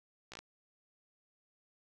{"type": "slowing click train", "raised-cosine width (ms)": 0.2, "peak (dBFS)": -29, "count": 5, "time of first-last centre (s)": [0.32, 0.39], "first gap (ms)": 16, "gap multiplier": 1.06, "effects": []}